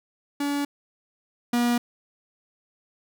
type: tone pair in turn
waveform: 45% pulse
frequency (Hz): 285.8 / 240.3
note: D4 / B3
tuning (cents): -47 / -47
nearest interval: minor third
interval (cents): 300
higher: first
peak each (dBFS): -24 / -20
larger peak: second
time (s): 0.4-0.65 / 1.53-1.78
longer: neither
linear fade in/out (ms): 5
effects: none